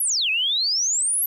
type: exponential two-way sweep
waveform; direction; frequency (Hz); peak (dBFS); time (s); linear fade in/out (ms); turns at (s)
sine; down then up; 12000 to 2489 to 12000; -19; 0-1.26; 5; 0.3
effects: 9-bit